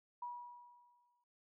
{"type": "tone with exponential decay", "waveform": "sine", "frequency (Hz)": 968, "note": "B5", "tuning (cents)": -35, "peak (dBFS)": -40, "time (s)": [0.22, 1.24], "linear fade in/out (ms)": 5, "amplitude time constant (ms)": 220, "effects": []}